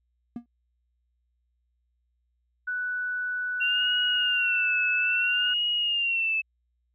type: tone with exponential decay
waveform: triangle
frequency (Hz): 237.7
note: A#3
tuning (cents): +34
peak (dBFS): -26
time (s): 0.36-0.46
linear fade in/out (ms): 2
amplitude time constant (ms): 21
type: tone with pitch glide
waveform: sine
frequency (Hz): 1485 to 1475.6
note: F#6 to F#6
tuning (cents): +6 to -5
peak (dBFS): -27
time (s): 2.67-5.54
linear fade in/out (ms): 10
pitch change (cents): -11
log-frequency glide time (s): 4.14-4.57
type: tone with vibrato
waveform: sine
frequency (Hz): 2744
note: F7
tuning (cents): -31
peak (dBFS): -23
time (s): 3.6-6.42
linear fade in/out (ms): 20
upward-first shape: sine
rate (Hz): 0.6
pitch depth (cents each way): 90
effects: added 60 Hz sine -70 dBFS peak until 6.94 s